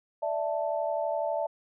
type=chord; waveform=sine; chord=D suspended second; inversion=none; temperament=equal; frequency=587.3 / 659.3 / 880 Hz; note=D5 / E5 / A5; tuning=0 / 0 / 0 cents; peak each=-31 / -30 / -34 dBFS; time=0.22-1.47 s; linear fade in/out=10 ms; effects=none